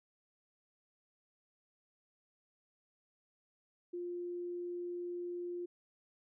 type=tone; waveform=sine; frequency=351.4 Hz; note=F4; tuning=11 cents sharp; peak=-38 dBFS; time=3.93-5.66 s; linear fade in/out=10 ms; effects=none